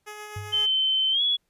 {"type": "tone with tremolo", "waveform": "10% pulse", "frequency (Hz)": 421, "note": "G#4", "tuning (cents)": 24, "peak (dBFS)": -28, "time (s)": [0.06, 0.67], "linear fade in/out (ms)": 20, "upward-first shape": "sine", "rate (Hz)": 7.7, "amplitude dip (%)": 30}
{"type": "tone with exponential decay", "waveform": "sine", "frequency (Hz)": 100, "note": "G2", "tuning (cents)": 35, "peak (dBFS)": -29, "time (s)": [0.36, 0.77], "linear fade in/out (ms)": 5, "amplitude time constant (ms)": 89}
{"type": "tone with pitch glide", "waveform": "sine", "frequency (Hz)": [3079, 3377], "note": ["G7", "G#7"], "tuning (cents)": [-32, 28], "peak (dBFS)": -20, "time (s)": [0.52, 1.37], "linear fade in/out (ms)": 20, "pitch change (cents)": 160, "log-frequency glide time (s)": [1.11, 1.22]}
{"effects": ["pink hiss -74 dBFS RMS until 1.49 s", "resampled to 32000 Hz"]}